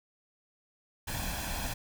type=noise with comb filter; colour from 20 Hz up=pink; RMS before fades=-35 dBFS; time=1.07-1.74 s; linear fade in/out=10 ms; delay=1.2 ms; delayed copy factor=+0.65; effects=none